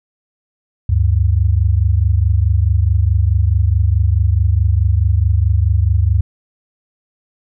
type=tone pair together; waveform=sine; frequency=73.7 / 98.38 Hz; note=D2 / G2; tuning=+7 / +7 cents; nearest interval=perfect fourth; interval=500 cents; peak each=-13 dBFS; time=0.89-6.21 s; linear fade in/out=5 ms; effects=none